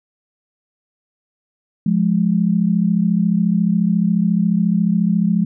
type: tone pair together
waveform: sine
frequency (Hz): 175.8 / 210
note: F3 / G#3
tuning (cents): +12 / +19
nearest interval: minor third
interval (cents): 307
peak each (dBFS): -16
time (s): 1.86-5.45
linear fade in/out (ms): 5
effects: none